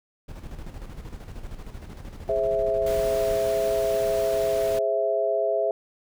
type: noise with tremolo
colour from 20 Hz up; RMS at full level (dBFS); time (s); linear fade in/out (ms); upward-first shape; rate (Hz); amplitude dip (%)
brown; -36; 0.28-3.37; 10; square; 13; 50
type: chord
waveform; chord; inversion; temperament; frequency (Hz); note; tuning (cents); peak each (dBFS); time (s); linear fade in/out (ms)
sine; Ab augmented; none; equal with one note detuned; 415.3 / 530.9 / 659.3; Ab4 / C5 / E5; 0 / +25 / 0; -27 / -28 / -23; 2.29-5.71; 2
type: noise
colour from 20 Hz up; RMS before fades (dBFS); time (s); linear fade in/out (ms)
pink; -37; 2.86-4.79; 5
effects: none